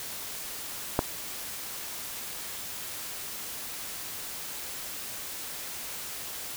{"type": "clicks", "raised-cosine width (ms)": 1, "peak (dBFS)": [-8, -23], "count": 2, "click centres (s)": [0.991, 0.994], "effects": ["white hiss -38 dBFS RMS until 6.56 s"]}